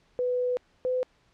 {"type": "tone pair in turn", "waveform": "sine", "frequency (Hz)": [496.7, 506.8], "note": ["B4", "B4"], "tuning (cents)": [10, 45], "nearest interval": "unison", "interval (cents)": 35, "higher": "second", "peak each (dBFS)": -24, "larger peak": "neither", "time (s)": [[0.19, 0.57], [0.85, 1.03]], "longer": "first", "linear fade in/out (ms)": 0, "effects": ["pink hiss -65 dBFS RMS until 1.33 s", "low-pass 5000 Hz 12 dB/octave"]}